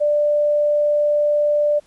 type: tone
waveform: sine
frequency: 591 Hz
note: D5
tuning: 11 cents sharp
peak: -14 dBFS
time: 0-1.8 s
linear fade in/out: 20 ms
effects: pink hiss -56 dBFS RMS until 1.86 s + resampled to 24000 Hz